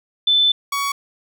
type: tone pair in turn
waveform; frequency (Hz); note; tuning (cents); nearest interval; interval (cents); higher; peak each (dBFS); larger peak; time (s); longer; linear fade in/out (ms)
sine / sawtooth; 3520 / 1124.2; A7 / C#6; 0 / +24; octave + minor sixth; 1976; first; -12 / -16; first; 0.27-0.52 / 0.72-0.92; first; 5
effects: none